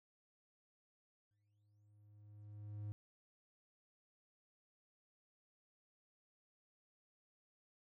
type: tone with exponential growth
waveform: triangle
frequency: 104.3 Hz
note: G#2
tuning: 8 cents sharp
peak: -39 dBFS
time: 1.31-2.92 s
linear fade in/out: 0 ms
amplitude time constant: 350 ms
effects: none